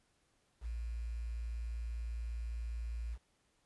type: tone with quantisation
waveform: sine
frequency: 57.4 Hz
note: A#1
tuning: 26 cents flat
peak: -37 dBFS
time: 0.61-3.18 s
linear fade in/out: 50 ms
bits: 10
effects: pink hiss -75 dBFS RMS until 3.65 s + resampled to 24000 Hz